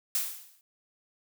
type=noise with exponential decay; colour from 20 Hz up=blue; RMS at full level=-26 dBFS; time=0.15-0.61 s; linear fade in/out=1 ms; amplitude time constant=99 ms; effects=none